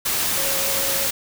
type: tone in noise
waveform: sine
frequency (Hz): 547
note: C#5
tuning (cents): -23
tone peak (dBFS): -30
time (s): 0.37-1.07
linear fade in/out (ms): 10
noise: white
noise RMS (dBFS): -22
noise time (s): 0.05-1.11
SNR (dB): -11
effects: none